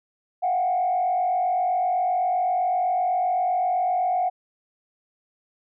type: tone with frequency modulation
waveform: sine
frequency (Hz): 729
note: F#5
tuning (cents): -26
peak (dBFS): -19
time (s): 0.42-4.3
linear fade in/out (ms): 20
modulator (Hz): 47.8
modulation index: 0.71
effects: tanh soft clip ceiling -15 dBFS